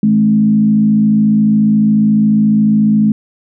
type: tone with frequency modulation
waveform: sine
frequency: 212.9 Hz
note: G#3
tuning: 43 cents sharp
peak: -7 dBFS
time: 0.03-3.12 s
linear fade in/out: 2 ms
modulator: 54.2 Hz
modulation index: 0.57
effects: none